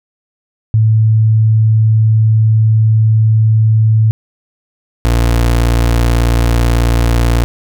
sine / 30% pulse tone pair in turn, 110 / 58.27 Hz, A2 / A#1, 0 / 0 cents, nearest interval major seventh, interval 1100 cents, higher first, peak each -6 dBFS, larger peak neither, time 0.74-4.11 / 5.05-7.44 s, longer first, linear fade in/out 0 ms, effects none

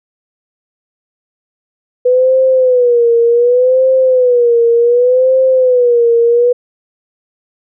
sine tone with vibrato, 493.9 Hz, B4, in tune, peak -6 dBFS, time 2.05-6.53 s, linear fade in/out 10 ms, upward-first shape sine, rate 0.67 Hz, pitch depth 100 cents each way, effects none

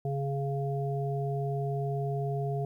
harmonic tone, 138.8 Hz, C#3, 3 cents sharp, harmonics 1 / 3 / 5, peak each -30 / -35 / -37 dBFS, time 0.05-2.65 s, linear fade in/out 2 ms, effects 11-bit

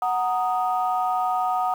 sine chord, D# minor, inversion first, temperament equal, 740 / 932.3 / 1244.5 Hz, F#5 / A#5 / D#6, 0 / 0 / 0 cents, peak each -22 / -28 / -26 dBFS, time 0.02-1.74 s, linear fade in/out 2 ms, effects tanh soft clip ceiling -12 dBFS + 8-bit

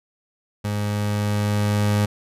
30% pulse tone with level ramp, 103.83 Hz, G#2, in tune, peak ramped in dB -20 to -14 dBFS, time 0.64-2.06 s, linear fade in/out 10 ms, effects resampled to 32000 Hz

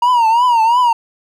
triangle tone with vibrato, 941 Hz, A#5, 16 cents sharp, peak -7 dBFS, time 0.02-0.93 s, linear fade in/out 5 ms, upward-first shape triangle, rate 2.9 Hz, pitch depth 130 cents each way, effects none

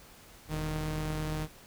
sawtooth tone pair together, 40.86 / 154.6 Hz, E1 / D#3, -14 / -11 cents, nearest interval octave + major seventh, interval 2303 cents, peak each -33 / -29 dBFS, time 0.48-1.48 s, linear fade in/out 50 ms, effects pink hiss -54 dBFS RMS until 1.66 s

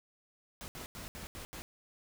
pink noise bursts at uneven times, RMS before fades -45 dBFS, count 6, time 0.61-0.68 / 0.75-0.86 / 0.95-1.08 / 1.15-1.27 / 1.35-1.45 / 1.53-1.62 s, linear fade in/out 0 ms, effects none

